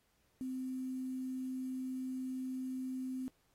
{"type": "tone with quantisation", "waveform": "sine", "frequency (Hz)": 258.5, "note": "C4", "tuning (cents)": -21, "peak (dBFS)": -37, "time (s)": [0.41, 3.28], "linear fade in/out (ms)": 0, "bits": 10, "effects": ["pink hiss -75 dBFS RMS until 3.54 s", "AAC 48 kbps"]}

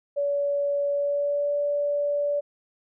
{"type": "tone with pitch glide", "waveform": "sine", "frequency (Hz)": [570, 578.6], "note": ["C#5", "D5"], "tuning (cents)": [48, -26], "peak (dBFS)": -22, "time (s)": [0.16, 2.41], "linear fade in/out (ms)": 20, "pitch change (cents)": 26, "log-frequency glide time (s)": [0.91, 1.54], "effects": []}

